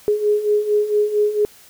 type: beating tone pair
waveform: sine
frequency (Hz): 415.3 / 419.7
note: G#4 / G#4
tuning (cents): 0 / +18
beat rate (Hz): 4.4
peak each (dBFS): -21 / -16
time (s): 0.08-1.45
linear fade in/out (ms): 0
effects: white hiss -47 dBFS RMS until 1.69 s